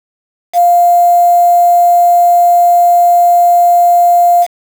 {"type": "tone with quantisation", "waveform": "sine", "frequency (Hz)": 700, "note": "F5", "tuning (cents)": 4, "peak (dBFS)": -4, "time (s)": [0.53, 4.47], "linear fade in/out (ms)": 50, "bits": 4, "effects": []}